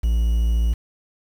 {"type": "tone with quantisation", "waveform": "triangle", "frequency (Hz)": 57, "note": "A#1", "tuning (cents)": -38, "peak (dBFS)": -14, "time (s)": [0.03, 0.74], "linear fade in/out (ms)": 10, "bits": 7, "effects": []}